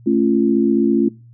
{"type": "chord", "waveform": "sine", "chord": "A augmented", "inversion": "none", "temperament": "just", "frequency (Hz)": [220, 275, 343.8], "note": ["A3", "C#4", "E#4"], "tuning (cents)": [0, -14, -27], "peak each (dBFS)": -17, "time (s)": [0.06, 1.09], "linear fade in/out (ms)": 10, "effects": ["noise-tail reverb RT60 0.3 s tail -22 dB re dry", "added 118 Hz sine -41 dBFS peak until 1.33 s"]}